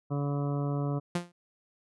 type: harmonic tone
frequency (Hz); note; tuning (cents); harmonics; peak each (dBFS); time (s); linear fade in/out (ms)
142.9; D3; -47; 1 / 2 / 3 / 4 / 5 / 7 / 8 / 9; -29 / -35 / -39 / -41 / -43 / -46 / -47 / -48; 0.1-1; 20
type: tone with exponential decay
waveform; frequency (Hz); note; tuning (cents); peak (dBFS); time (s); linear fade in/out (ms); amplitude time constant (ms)
sawtooth; 174.61; F3; 0; -21; 1.15-1.32; 5; 36
effects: resampled to 24000 Hz